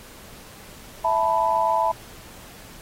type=chord; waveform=sine; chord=E suspended fourth; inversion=none; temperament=equal; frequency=659.3 / 880 / 987.8 Hz; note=E5 / A5 / B5; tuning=0 / 0 / 0 cents; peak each=-24 / -22 / -22 dBFS; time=1.04-1.92 s; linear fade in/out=10 ms; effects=pink hiss -45 dBFS RMS until 2.81 s + AAC 48 kbps